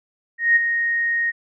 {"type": "tone with ADSR envelope", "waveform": "sine", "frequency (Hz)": 1864.7, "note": "A#6", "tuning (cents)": 0, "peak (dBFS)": -10, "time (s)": [0.38, 1.32], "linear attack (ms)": 180, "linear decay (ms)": 19, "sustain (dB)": -8, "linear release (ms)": 28, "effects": []}